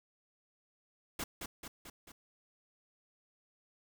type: noise with echo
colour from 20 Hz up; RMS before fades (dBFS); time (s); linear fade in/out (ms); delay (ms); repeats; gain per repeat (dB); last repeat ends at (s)
pink; -38; 1.19-1.24; 5; 220; 4; -4; 2.12
effects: none